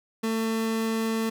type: tone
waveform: 30% pulse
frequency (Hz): 223.8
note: A3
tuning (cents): +30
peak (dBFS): -22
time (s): 0.23-1.3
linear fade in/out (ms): 10
effects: none